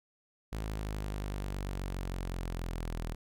sawtooth linear sweep, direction down, 53.9 to 40.13 Hz, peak -31 dBFS, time 0.52-3.15 s, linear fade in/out 10 ms, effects none

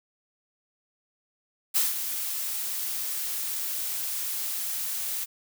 blue noise with ADSR envelope, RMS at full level -22 dBFS, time 1.74-5.26 s, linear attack 23 ms, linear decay 170 ms, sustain -9 dB, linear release 29 ms, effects none

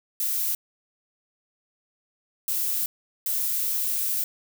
violet noise bursts at uneven times, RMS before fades -26 dBFS, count 3, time 0.2-0.55 / 2.48-2.86 / 3.26-4.24 s, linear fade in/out 2 ms, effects none

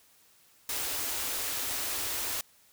white band-stop noise, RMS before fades -33 dBFS, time 0.69-2.41 s, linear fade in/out 2 ms, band 130 to 240 Hz, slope 96 dB/octave, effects white hiss -62 dBFS RMS until 2.72 s

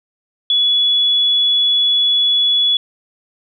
sine tone, 3400 Hz, G#7, 40 cents sharp, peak -11 dBFS, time 0.5-2.77 s, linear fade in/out 2 ms, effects none

